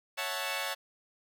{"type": "chord", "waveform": "10% pulse", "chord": "F# minor seventh", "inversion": "second", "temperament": "equal", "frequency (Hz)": [554.4, 659.3, 740, 880], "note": ["C#5", "E5", "F#5", "A5"], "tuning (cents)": [0, 0, 0, 0], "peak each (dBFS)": [-29, -31, -31, -29], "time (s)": [0.17, 0.75], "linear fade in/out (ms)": 20, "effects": []}